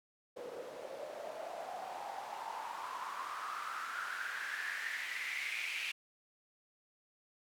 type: noise with band-pass filter sweep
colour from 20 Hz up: white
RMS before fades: -42 dBFS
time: 0.36-5.92 s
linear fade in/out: 10 ms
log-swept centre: 470 to 2500 Hz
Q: 6.3
effects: none